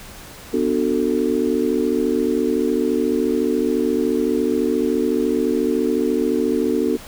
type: chord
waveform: sine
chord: B minor seventh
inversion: none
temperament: just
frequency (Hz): 246.9 / 296.3 / 370.4 / 444.5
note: B3 / D4 / F#4 / A4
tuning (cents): 0 / +15 / +2 / +18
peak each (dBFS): -22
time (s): 0.53-6.97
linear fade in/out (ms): 10
effects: pink hiss -39 dBFS RMS until 7.07 s